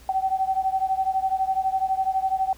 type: beating tone pair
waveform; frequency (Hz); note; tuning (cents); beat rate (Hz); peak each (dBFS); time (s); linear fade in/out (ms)
sine; 760 / 772; F#5 / G5; +46 / -27; 12; -23 / -25; 0.09-2.53; 2
effects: added 60 Hz sine -50 dBFS peak until 2.57 s + pink hiss -52 dBFS RMS until 2.57 s